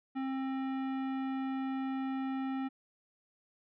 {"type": "tone with hard clipping", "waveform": "sine", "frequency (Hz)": 265.9, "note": "C4", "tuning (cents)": 28, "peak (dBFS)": -35, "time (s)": [0.15, 2.69], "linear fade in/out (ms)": 20, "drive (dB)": 15, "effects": ["resampled to 11025 Hz"]}